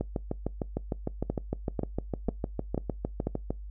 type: two click trains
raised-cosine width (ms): 2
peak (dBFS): -15 / -16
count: 5 / 24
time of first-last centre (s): 1.3-3.27 / 0.01-3.505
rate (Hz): 2.03 / 6.58
effects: noise-tail reverb RT60 0.2 s tail -24 dB re dry + added 50 Hz sine -38 dBFS peak until 3.7 s